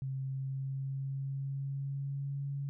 sine tone with pitch glide, 133.7 to 139.94 Hz, C3 to C#3, +38 to +17 cents, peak -34 dBFS, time 0.02-2.69 s, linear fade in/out 0 ms, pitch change +79 cents, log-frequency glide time 0.24-2.46 s, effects none

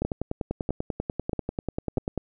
two click trains, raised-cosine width 2 ms, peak -14 / -13 dBFS, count 23 / 4, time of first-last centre 0.02-2.177 / 0.05-1.973 s, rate 10.2 / 1.56 Hz, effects none

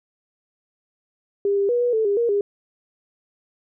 sine tone with pitch steps, 401.3 / 398.6 / 482.9 / 486.3 / 440.8 / 403.7 / 470.2 / 405.4 Hz, G4 / G4 / B4 / B4 / A4 / G#4 / A#4 / G#4, +41 / +29 / -39 / -27 / +3 / -49 / +15 / -42 cents, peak -17 dBFS, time 1.45-2.41 s, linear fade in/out 2 ms, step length 120 ms, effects none

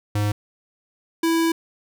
square tone pair in turn, 103.83 / 329.6 Hz, G#2 / E4, 0 / 0 cents, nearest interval octave + minor sixth, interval 2000 cents, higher second, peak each -20 / -18 dBFS, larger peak second, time 0.15-0.32 / 1.23-1.52 s, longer second, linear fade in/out 5 ms, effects none

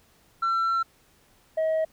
sine tone pair in turn, 1349 / 636.6 Hz, E6 / D#5, +40 / +39 cents, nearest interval octave + minor second, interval 1301 cents, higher first, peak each -19 dBFS, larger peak neither, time 0.42-0.83 / 1.57-1.85 s, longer first, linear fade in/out 10 ms, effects tanh soft clip ceiling -21 dBFS + pink hiss -61 dBFS RMS until 1.92 s

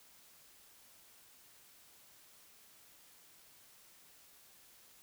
silence, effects white hiss -62 dBFS RMS until 5.02 s

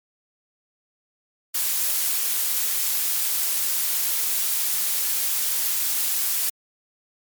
blue noise, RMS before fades -23 dBFS, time 1.54-6.5 s, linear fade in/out 10 ms, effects MP3 96 kbps

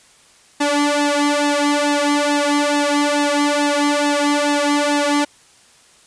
sawtooth tone with flanger, 290.7 Hz, D4, 18 cents flat, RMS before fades -17 dBFS, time 0.6-5.25 s, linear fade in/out 10 ms, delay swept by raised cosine 1.1 to 2.5 ms, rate 2.3 Hz, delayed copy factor +0.85, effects white hiss -50 dBFS RMS until 6.06 s + resampled to 22050 Hz

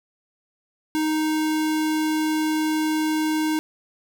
square tone, 311.1 Hz, D#4, in tune, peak -21 dBFS, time 0.95-3.59 s, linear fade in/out 0 ms, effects none

